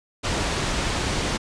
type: low-pass noise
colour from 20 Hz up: pink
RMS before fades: -25 dBFS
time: 0.23-1.38 s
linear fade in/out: 20 ms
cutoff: 7200 Hz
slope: 12 dB/octave
effects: resampled to 22050 Hz